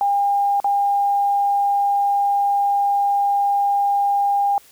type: tone with dropouts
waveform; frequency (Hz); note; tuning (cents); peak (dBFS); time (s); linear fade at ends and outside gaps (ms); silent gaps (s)
sine; 805; G5; +46; -15; 0.01-4.58; 1; 0.601-0.644
effects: white hiss -50 dBFS RMS until 4.71 s